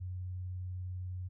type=tone with vibrato; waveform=sine; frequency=91.2 Hz; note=F#2; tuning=24 cents flat; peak=-37 dBFS; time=0-1.29 s; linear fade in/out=20 ms; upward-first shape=sine; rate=20 Hz; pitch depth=32 cents each way; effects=none